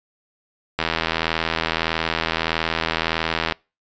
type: click train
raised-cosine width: 0.3 ms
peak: -4 dBFS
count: 224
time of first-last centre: 0.79-3.523 s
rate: 81.6 Hz
effects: noise-tail reverb RT60 0.3 s tail -26 dB re dry + resampled to 16000 Hz